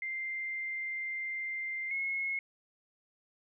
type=tone pair in turn; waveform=sine; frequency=2093 / 2171 Hz; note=C7 / C#7; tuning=0 / -37 cents; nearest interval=minor second; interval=63 cents; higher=second; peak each=-34 / -31 dBFS; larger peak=second; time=0.02-1.91 / 1.91-2.39 s; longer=first; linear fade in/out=2 ms; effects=none